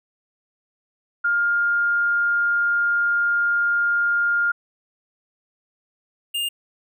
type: tone pair in turn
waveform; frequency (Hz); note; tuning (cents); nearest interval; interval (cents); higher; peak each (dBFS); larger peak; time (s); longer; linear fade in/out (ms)
sine / square; 1409 / 2818; F6 / F7; +15 / +15; octave; 1200; second; -17 / -23; first; 1.24-4.52 / 6.34-6.49; first; 10
effects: none